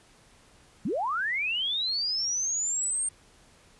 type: linear sweep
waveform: sine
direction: up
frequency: 153.5 to 8770 Hz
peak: -26 dBFS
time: 0.85-3.09 s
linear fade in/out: 5 ms
effects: pink hiss -58 dBFS RMS until 3.79 s + resampled to 24000 Hz